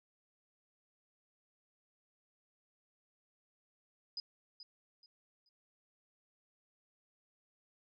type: tone with echo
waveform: sine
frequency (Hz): 4978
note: D#8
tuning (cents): 0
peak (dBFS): -38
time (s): 4.17-4.2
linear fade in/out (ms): 2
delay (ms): 430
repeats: 3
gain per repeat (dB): -11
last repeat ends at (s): 5.49
effects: none